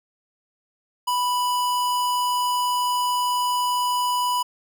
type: tone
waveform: square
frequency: 987.8 Hz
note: B5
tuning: in tune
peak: -21 dBFS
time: 1.07-4.43 s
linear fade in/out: 10 ms
effects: none